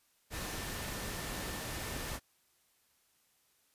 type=tone in noise; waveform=sine; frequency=1787 Hz; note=A6; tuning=26 cents sharp; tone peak=-51 dBFS; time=0.3-2.2 s; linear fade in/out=50 ms; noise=pink; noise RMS=-40 dBFS; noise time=0.3-2.2 s; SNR=-14 dB; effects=white hiss -72 dBFS RMS until 3.74 s + resampled to 32000 Hz